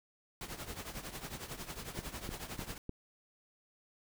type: noise with tremolo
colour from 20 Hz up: pink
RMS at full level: -41 dBFS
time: 0.41-2.78 s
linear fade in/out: 2 ms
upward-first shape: triangle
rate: 11 Hz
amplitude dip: 80%
type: click train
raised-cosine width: 3 ms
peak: -27 dBFS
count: 4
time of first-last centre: 1.99-2.894 s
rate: 3.32 Hz
effects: none